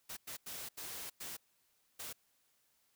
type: noise bursts at uneven times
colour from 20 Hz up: white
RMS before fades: -45 dBFS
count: 6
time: 0.09-0.17 / 0.27-0.37 / 0.46-0.69 / 0.77-1.1 / 1.2-1.37 / 1.99-2.13 s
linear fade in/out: 10 ms
effects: white hiss -75 dBFS RMS until 2.95 s